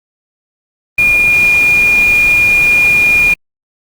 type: tone in noise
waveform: sine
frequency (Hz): 2426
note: D#7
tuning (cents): -44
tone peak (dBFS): -6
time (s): 0.98-3.34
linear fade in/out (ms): 5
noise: pink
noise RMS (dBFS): -24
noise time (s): 0.98-3.34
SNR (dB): +15
effects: Opus 32 kbps